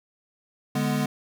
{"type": "chord", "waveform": "square", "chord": "G# diminished", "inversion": "second", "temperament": "equal", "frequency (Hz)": [146.83, 207.7, 246.9], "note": ["D3", "G#3", "B3"], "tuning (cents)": [0, 0, 0], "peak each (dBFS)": -28, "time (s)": [0.75, 1.06], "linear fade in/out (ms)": 5, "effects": []}